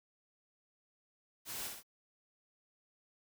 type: noise with echo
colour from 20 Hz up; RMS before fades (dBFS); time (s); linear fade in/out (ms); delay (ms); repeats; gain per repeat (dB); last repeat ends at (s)
white; -43; 1.45-1.71; 50; 61; 2; -4; 1.832
effects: none